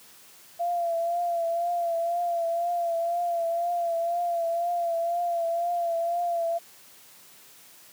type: tone with vibrato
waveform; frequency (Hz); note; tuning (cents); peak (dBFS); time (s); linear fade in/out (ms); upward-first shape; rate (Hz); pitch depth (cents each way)
sine; 684; F5; -36; -24; 0.59-6.59; 20; triangle; 2; 47
effects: white hiss -52 dBFS RMS until 7.92 s + high-pass 100 Hz 12 dB/octave